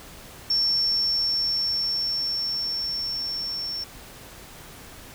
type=tone with level ramp; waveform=sine; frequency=5440 Hz; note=F8; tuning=46 cents flat; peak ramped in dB=-19 to -28 dBFS; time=0.5-3.84 s; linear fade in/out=5 ms; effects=pink hiss -44 dBFS RMS until 5.14 s